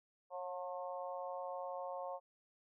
harmonic tone with a mistuned harmonic, 179.6 Hz, F3, 49 cents sharp, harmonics 3 / 4 / 5 / 6, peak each -44 / -46 / -48 / -50 dBFS, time 0.3-2.2 s, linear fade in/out 50 ms, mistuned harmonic 3, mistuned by +22 cents, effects none

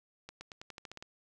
accelerating click train, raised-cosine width 0.2 ms, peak -28 dBFS, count 10, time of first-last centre 0.29-1.025 s, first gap 120 ms, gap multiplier 0.9, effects 11-bit

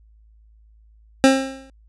25% pulse tone with exponential decay, 267.2 Hz, C4, 36 cents sharp, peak -4 dBFS, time 1.24-1.7 s, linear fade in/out 0 ms, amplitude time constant 100 ms, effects added 54 Hz sine -49 dBFS peak until 1.88 s + resampled to 22050 Hz

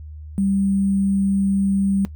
sine tone with sample-and-hold, 196 Hz, G3, in tune, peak -16 dBFS, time 0.38-2.05 s, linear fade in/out 0 ms, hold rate 8820 Hz, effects noise-tail reverb RT60 0.1 s tail -18 dB re dry + added 76 Hz sine -33 dBFS peak until 2.15 s

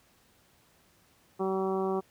harmonic tone, 190.7 Hz, G3, 47 cents flat, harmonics 1 / 2 / 3 / 4 / 5 / 6 / 7, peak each -34 / -29 / -40 / -36 / -41 / -39 / -49 dBFS, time 1.39-2.01 s, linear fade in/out 20 ms, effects pink hiss -64 dBFS RMS until 2.1 s + high-pass 60 Hz 12 dB/octave

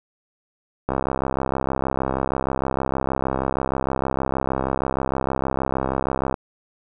click train, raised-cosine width 1 ms, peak -8 dBFS, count 363, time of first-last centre 0.89-6.342 s, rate 66.4 Hz, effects none

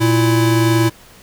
square tone pair together, 117.1 / 330.4 Hz, A#2 / E4, +8 / +4 cents, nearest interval octave + tritone, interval 1796 cents, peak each -15 dBFS, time 0-0.9 s, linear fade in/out 20 ms, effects pink hiss -44 dBFS RMS until 1.22 s

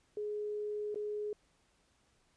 sine tone with dropouts, 418.9 Hz, G#4, 15 cents sharp, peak -35 dBFS, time 0.17-1.33 s, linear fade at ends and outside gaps 2 ms, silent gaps 0.945-0.957 s, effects pink hiss -72 dBFS RMS until 2.36 s + resampled to 22050 Hz

